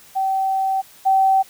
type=tone pair in turn; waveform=sine; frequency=770 / 770 Hz; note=G5 / G5; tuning=-31 / -31 cents; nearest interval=unison; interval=0 cents; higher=neither; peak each=-17 / -12 dBFS; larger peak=second; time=0.15-0.82 / 1.05-1.43 s; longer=first; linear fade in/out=20 ms; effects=white hiss -47 dBFS RMS until 1.49 s